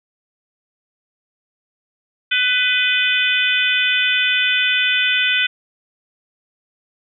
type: harmonic tone with a mistuned harmonic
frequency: 499 Hz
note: B4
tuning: 18 cents sharp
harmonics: 3 / 4 / 5 / 6 / 7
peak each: -20 / -23 / -19 / -21 / -22 dBFS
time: 2.31-5.47 s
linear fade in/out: 10 ms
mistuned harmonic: 6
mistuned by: +28 cents
effects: none